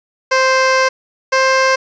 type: tone pair in turn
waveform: 15% pulse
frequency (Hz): 523.3 / 526.9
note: C5 / C5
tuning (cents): 0 / +12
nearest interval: unison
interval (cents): 12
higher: second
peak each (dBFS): -4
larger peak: neither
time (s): 0.31-0.89 / 1.32-1.76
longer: first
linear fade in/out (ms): 10
effects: resampled to 16000 Hz + 7-bit